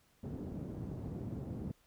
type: band-pass noise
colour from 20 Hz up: pink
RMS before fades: -42 dBFS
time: 0.23-1.72 s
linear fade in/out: 10 ms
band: 100 to 280 Hz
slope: 12 dB/octave
effects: pink hiss -70 dBFS RMS until 1.86 s